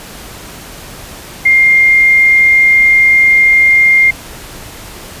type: tone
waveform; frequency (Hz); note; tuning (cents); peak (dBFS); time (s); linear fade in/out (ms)
sine; 2115; C7; +18; -4; 1.45-4.11; 10
effects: pink hiss -30 dBFS RMS until 5.2 s + resampled to 32000 Hz